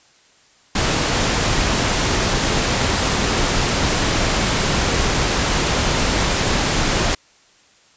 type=noise; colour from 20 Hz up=pink; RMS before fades=-18 dBFS; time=0.75-7.15 s; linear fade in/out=5 ms; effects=white hiss -53 dBFS RMS until 7.96 s + resampled to 16000 Hz